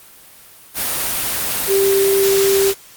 sine tone in noise, 392 Hz, G4, in tune, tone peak -12 dBFS, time 1.67-2.74 s, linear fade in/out 50 ms, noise white, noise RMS -20 dBFS, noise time 0.74-2.75 s, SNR +5 dB, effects white hiss -43 dBFS RMS until 2.96 s + Opus 32 kbps

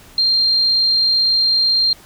sine tone, 4186 Hz, C8, in tune, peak -12 dBFS, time 0.18-1.93 s, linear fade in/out 2 ms, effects pink hiss -44 dBFS RMS until 2.05 s

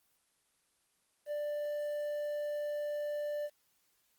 triangle tone with quantisation, 590 Hz, D5, 8 cents sharp, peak -32 dBFS, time 1.26-3.5 s, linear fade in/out 50 ms, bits 10, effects white hiss -74 dBFS RMS until 4.18 s + Opus 24 kbps

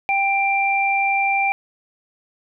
sine tone pair together, 788.9 / 2364 Hz, G5 / D7, +11 / +11 cents, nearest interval octave + perfect fifth, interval 1900 cents, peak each -19 dBFS, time 0.09-1.52 s, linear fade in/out 0 ms, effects none

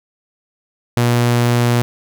sawtooth tone, 120.2 Hz, B2, 46 cents flat, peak -8 dBFS, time 0.97-1.82 s, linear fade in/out 0 ms, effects none

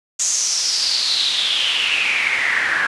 pink noise with band-pass filter sweep, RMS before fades -19 dBFS, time 0.19-2.87 s, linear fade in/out 10 ms, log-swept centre 6900 to 1600 Hz, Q 6.5, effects resampled to 24000 Hz

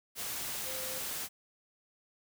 sine tone in noise, 520 Hz, C5, 11 cents flat, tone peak -44 dBFS, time 0.64-1.02 s, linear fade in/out 50 ms, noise white, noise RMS -38 dBFS, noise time 0.15-1.29 s, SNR -9 dB, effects none

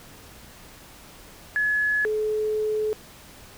sine tone pair in turn, 1700 / 429.3 Hz, G#6 / A4, +40 / -43 cents, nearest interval 2 octaves, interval 2383 cents, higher first, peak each -20 / -22 dBFS, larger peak first, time 1.56-2.05 / 2.05-2.93 s, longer second, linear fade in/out 0 ms, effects pink hiss -47 dBFS RMS until 3.57 s

